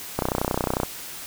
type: click train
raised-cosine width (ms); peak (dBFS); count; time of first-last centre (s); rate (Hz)
1; -8; 21; 0.19-0.833; 31.1
effects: white hiss -37 dBFS RMS until 1.26 s